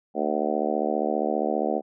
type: harmonic tone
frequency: 75 Hz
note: D2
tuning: 37 cents sharp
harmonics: 3 / 4 / 5 / 6 / 7 / 8 / 9 / 10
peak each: -31 / -31 / -31 / -31 / -31 / -31 / -31 / -31 dBFS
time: 0.14-1.82 s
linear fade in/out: 50 ms
effects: none